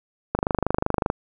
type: click train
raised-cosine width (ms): 1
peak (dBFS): -6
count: 20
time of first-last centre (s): 0.35-1.101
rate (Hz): 25.3
effects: none